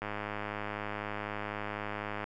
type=click train; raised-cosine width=0.5 ms; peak=-21 dBFS; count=232; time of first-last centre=0.02-2.241 s; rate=104 Hz; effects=none